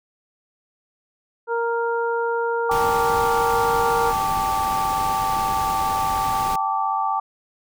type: harmonic tone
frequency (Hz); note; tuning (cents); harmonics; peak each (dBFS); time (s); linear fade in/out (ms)
466.2; A#4; 0; 1 / 2 / 3; -22 / -25 / -28; 1.47-4.14; 50
type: chord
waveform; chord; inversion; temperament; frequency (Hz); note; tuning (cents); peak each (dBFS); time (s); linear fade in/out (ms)
sine; G suspended second; none; equal with one note detuned; 784 / 880 / 1163.2; G5 / A5 / D6; 0 / 0 / -17; -24; 2.69-7.2; 5
type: noise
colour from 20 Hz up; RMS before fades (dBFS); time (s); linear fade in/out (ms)
pink; -31; 2.71-6.56; 5
effects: none